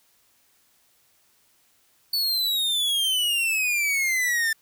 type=exponential sweep; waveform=45% pulse; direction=down; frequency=4498 to 1775 Hz; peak=-21 dBFS; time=2.13-4.53 s; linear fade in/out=5 ms; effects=white hiss -63 dBFS RMS until 4.61 s